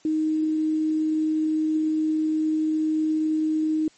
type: tone with quantisation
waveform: sine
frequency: 312.2 Hz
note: D#4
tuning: 6 cents sharp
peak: -20 dBFS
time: 0.05-3.88 s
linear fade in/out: 2 ms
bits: 8
effects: white hiss -57 dBFS RMS until 3.97 s + MP3 32 kbps